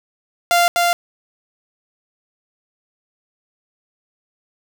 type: tone with echo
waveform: sawtooth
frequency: 695 Hz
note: F5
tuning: 9 cents flat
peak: -8 dBFS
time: 0.51-0.68 s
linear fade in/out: 0 ms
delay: 250 ms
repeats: 1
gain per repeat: -2 dB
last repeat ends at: 0.93 s
effects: none